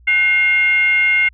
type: tone with frequency modulation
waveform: sine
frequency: 2133 Hz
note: C7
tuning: 33 cents sharp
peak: -11 dBFS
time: 0.07-1.29 s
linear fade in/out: 10 ms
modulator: 632 Hz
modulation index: 0.51
effects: added 60 Hz sine -44 dBFS peak until 1.33 s